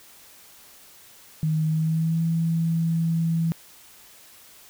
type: tone with pitch glide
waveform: sine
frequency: 156.7 to 164.78 Hz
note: D#3 to E3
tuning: +13 to 0 cents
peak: -20 dBFS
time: 1.43-3.52 s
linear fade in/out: 0 ms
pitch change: +87 cents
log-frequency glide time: 1.67-2.22 s
effects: white hiss -50 dBFS RMS until 4.69 s